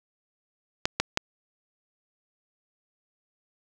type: clicks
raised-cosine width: 0.2 ms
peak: -5 dBFS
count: 3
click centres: 0.855 / 1 / 1.174 s
effects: none